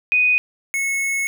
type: tone pair in turn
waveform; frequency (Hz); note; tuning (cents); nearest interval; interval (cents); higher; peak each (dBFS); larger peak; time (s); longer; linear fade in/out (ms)
sine / square; 2489 / 2192; D#7 / C#7; 0 / -20; major second; 220; first; -13 / -20; first; 0.12-0.38 / 0.74-1.27; second; 0
effects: none